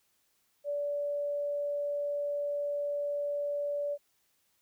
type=tone; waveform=sine; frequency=578 Hz; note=D5; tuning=28 cents flat; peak=-30 dBFS; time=0.64-3.98 s; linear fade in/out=50 ms; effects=white hiss -73 dBFS RMS until 4.61 s